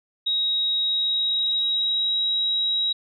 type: tone with pitch glide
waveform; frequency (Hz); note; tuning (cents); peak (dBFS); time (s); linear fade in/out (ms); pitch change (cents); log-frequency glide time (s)
sine; 3800 to 3840; A#7 to B7; +33 to -49; -20; 0.26-2.93; 10; +18; 0.82-2.16
effects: none